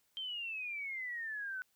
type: exponential sweep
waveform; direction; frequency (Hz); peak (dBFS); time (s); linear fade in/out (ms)
sine; down; 3165 to 1490; -38; 0.17-1.62; 0
effects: white hiss -75 dBFS RMS until 1.75 s